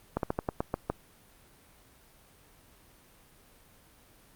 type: slowing click train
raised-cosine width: 1 ms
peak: -14 dBFS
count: 8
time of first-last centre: 0.17-0.9 s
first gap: 62 ms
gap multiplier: 1.17
effects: pink hiss -59 dBFS RMS until 4.35 s + Opus 32 kbps